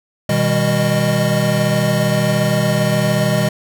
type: tone cluster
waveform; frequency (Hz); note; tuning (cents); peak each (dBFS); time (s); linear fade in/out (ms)
square; 124.5 / 157.8 / 199.2 / 615; B2 / D#3 / G3 / D#5; +14 / +25 / +28 / -20; -20; 0.29-3.49; 5
effects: none